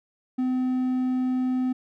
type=tone; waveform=triangle; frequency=255.2 Hz; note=C4; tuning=43 cents flat; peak=-20 dBFS; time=0.38-1.73 s; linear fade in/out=10 ms; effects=none